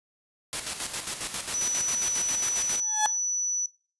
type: noise with tremolo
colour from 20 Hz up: white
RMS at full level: -30 dBFS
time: 0.53-2.8 s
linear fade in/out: 0 ms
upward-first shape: square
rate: 7.4 Hz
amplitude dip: 55%
type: tone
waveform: sine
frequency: 5940 Hz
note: F#8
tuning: 6 cents sharp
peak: -26 dBFS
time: 1.54-3.66 s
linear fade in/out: 2 ms
type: tone with exponential growth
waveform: 35% pulse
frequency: 853 Hz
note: G#5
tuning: 46 cents sharp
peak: -17 dBFS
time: 2.8-3.06 s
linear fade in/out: 0 ms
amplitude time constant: 55 ms
effects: noise-tail reverb RT60 0.4 s tail -21 dB re dry + resampled to 24000 Hz